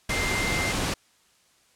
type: tone in noise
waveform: sine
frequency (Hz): 2093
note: C7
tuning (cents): 0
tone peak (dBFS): -28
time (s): 0.1-0.72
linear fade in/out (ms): 5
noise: pink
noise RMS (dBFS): -27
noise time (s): 0.09-0.94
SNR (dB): -4
effects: white hiss -62 dBFS RMS until 1.75 s + low-pass 9000 Hz 12 dB/octave